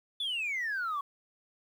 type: exponential sweep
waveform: sine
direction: down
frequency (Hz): 3520 to 1099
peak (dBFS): -29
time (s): 0.2-1.01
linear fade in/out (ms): 5
effects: tanh soft clip ceiling -28 dBFS + 10-bit